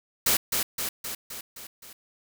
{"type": "noise with echo", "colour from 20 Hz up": "white", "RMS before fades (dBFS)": -22, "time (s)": [0.26, 0.37], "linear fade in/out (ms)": 5, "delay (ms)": 260, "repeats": 6, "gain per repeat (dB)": -4, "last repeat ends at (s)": 1.93, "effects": []}